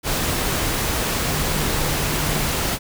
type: tone in noise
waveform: sine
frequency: 152.2 Hz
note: D#3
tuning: 38 cents flat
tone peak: -28 dBFS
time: 1.24-2.52 s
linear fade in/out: 50 ms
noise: pink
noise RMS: -22 dBFS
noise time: 0.03-2.79 s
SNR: -9 dB
effects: none